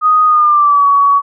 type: tone with pitch glide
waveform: sine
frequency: 1244.5 to 1128.1 Hz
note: D#6 to C#6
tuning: 0 to +30 cents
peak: -6 dBFS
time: 0.01-1.22 s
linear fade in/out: 50 ms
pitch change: -170 cents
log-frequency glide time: 0.26-0.87 s
effects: none